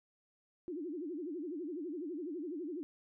sine tone with vibrato, 323.2 Hz, E4, 34 cents flat, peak -38 dBFS, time 0.68-2.83 s, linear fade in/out 0 ms, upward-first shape sine, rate 12 Hz, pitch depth 230 cents each way, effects none

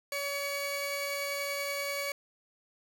sawtooth tone pair together, 566.6 / 2256 Hz, C#5 / C#7, +38 / +30 cents, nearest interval 2 octaves, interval 2392 cents, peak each -31 / -32 dBFS, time 0.12-2.12 s, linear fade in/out 2 ms, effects none

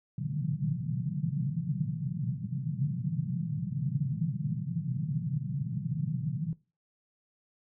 pink band-pass noise, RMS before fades -32 dBFS, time 0.18-6.53 s, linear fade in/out 2 ms, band 130 to 170 Hz, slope 48 dB/octave, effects noise-tail reverb RT60 0.3 s tail -19 dB re dry

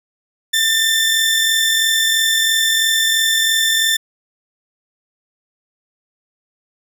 sawtooth tone pair together, 1792 / 3541 Hz, A6 / A7, +31 / +10 cents, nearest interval octave, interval 1179 cents, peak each -13 dBFS, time 0.53-3.97 s, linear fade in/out 10 ms, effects none

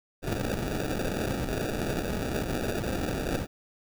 violet noise with sample-and-hold, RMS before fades -30 dBFS, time 0.22-3.47 s, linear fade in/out 50 ms, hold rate 1050 Hz, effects none

